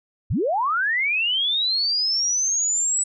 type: linear sweep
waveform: sine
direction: up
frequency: 56.8 to 7940 Hz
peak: -19 dBFS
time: 0.3-3.04 s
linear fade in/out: 10 ms
effects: none